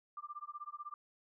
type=tone with tremolo; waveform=sine; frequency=1188 Hz; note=D6; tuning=20 cents sharp; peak=-40 dBFS; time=0.17-0.94 s; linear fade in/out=2 ms; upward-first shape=sine; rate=16 Hz; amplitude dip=100%; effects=none